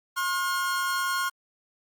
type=tone pair together; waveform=45% pulse; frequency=1071 / 1429.6 Hz; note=C6 / F6; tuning=+40 / +40 cents; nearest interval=perfect fourth; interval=500 cents; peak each=-28 dBFS; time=0.16-1.3 s; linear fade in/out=20 ms; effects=Opus 48 kbps